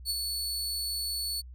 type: tone with ADSR envelope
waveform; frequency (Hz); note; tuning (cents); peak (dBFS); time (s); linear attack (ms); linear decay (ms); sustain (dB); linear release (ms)
sawtooth; 4435; C#8; 0; -24; 0.05-1.42; 50; 31; -4; 25
effects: added 62 Hz sine -43 dBFS peak until 1.54 s